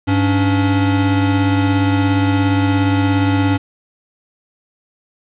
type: tone pair together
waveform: square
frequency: 99.9 / 282.6 Hz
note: G2 / C#4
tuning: +33 / +34 cents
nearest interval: octave + tritone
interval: 1801 cents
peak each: -16 dBFS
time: 0.07-3.58 s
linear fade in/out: 20 ms
effects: resampled to 8000 Hz + 7-bit